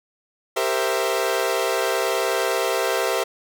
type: chord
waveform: sawtooth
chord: C dominant seventh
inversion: second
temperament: equal with one note detuned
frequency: 392 / 462.4 / 523.3 / 659.3 Hz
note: G4 / Bb4 / C5 / E5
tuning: 0 / -14 / 0 / 0 cents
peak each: -22 dBFS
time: 0.56-3.24 s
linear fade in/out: 10 ms
effects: none